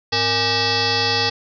sine tone with frequency modulation, 2637 Hz, E7, in tune, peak -16 dBFS, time 0.12-1.3 s, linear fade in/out 10 ms, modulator 362 Hz, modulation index 6.9, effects none

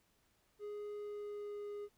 triangle tone with pitch glide, 415.3 to 411.7 Hz, G#4 to G#4, 0 to -15 cents, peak -40 dBFS, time 0.59-1.89 s, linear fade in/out 50 ms, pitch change -15 cents, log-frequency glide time 0.94-1.7 s, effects pink hiss -75 dBFS RMS until 1.97 s

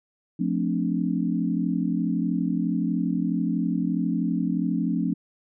sine chord, D minor seventh, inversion first, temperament equal with one note detuned, 176.95 / 220 / 261.6 / 293.7 Hz, F3 / A3 / C4 / D4, +23 / 0 / 0 / 0 cents, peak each -26 / -28 / -28 / -29 dBFS, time 0.39-5.14 s, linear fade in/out 10 ms, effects none

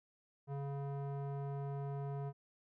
square tone with low-pass filter, 140 Hz, C#3, 18 cents sharp, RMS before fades -41 dBFS, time 0.47-2.33 s, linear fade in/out 50 ms, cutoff 860 Hz, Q 1.3, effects none

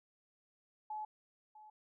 sine tone with echo, 855 Hz, A5, 50 cents flat, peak -39 dBFS, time 0.9-1.05 s, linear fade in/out 5 ms, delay 650 ms, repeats 1, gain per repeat -15 dB, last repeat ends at 1.7 s, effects none

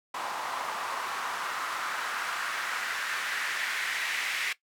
white noise with band-pass filter sweep, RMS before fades -33 dBFS, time 0.14-4.53 s, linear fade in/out 5 ms, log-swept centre 920 to 2100 Hz, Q 2.4, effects noise-tail reverb RT60 0.1 s tail -17 dB re dry

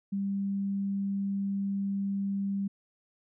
sine tone, 197.7 Hz, G3, 15 cents sharp, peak -28 dBFS, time 0.12-2.68 s, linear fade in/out 10 ms, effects none

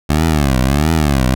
15% pulse tone with vibrato, 71.7 Hz, D2, 41 cents flat, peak -5 dBFS, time 0.09-1.35 s, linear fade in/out 10 ms, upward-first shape triangle, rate 1.5 Hz, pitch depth 250 cents each way, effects none

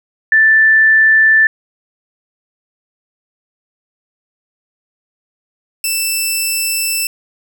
sine / 10% pulse tone pair in turn, 1764 / 2657 Hz, A6 / E7, +4 / +13 cents, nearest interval perfect fifth, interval 709 cents, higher second, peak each -6 dBFS, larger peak neither, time 0.32-1.47 / 5.84-7.07 s, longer second, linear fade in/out 2 ms, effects none

